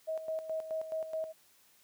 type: tone with tremolo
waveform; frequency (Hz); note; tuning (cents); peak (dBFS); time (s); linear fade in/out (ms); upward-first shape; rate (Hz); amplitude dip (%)
sine; 637; D#5; +41; -32; 0.07-1.33; 20; square; 4.7; 65
effects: white hiss -65 dBFS RMS until 1.83 s + high-pass 80 Hz 12 dB/octave